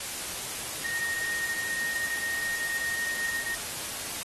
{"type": "tone in noise", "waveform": "sine", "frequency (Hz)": 1856, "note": "A#6", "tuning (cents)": -8, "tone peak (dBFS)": -29, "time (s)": [0.84, 3.55], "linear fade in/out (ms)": 5, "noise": "white", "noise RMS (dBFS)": -35, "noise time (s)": [0, 4.23], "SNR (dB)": 3, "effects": ["AAC 32 kbps"]}